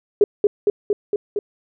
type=tone with echo; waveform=sine; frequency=411.7 Hz; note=G#4; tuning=15 cents flat; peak=-8 dBFS; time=0.21-0.24 s; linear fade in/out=2 ms; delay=230 ms; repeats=5; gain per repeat=-2 dB; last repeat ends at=1.39 s; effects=none